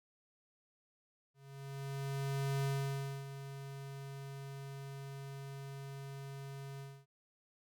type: tone with ADSR envelope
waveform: square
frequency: 137.7 Hz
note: C#3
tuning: 11 cents flat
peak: -33 dBFS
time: 1.34-7.06 s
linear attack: 1300 ms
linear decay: 610 ms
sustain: -12 dB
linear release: 260 ms
effects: none